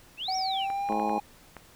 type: exponential two-way sweep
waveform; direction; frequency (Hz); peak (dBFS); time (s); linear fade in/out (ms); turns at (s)
sine; up then down; 2489 to 5730 to 2489; -31; 0.17-0.68; 50; 0.36
type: tone with pitch glide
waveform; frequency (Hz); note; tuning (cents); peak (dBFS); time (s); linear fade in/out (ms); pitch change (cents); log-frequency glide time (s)
triangle; 756 to 819.7; F#5 to G#5; +37 to -23; -26; 0.28-1.2; 5; +140; 0.39-1.01
type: clicks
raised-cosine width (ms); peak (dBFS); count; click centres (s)
0.5; -26; 6; 0.702 / 0.889 / 0.924 / 0.997 / 1.095 / 1.567
type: harmonic tone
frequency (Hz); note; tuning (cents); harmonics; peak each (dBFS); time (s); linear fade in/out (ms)
107.1; A2; -46; 2 / 3 / 4 / 5 / 6 / 7 / 8 / 9 / 10; -33 / -35 / -36 / -37 / -38 / -38 / -39 / -40 / -40; 0.89-1.19; 10
effects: pink hiss -55 dBFS RMS until 1.75 s